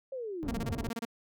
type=linear sweep; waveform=sine; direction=down; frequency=547 to 68.2 Hz; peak=-35 dBFS; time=0.12-0.75 s; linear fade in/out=5 ms
type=low-pass noise; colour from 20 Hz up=pink; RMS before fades=-38 dBFS; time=0.43-0.89 s; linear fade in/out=0 ms; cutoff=430 Hz; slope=12 dB/octave
type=tone bursts; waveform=sawtooth; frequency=230.4 Hz; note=A#3; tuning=20 cents flat; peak=-29 dBFS; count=10; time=0.48-1.052 s; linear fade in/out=5 ms; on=32 ms; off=28 ms
effects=none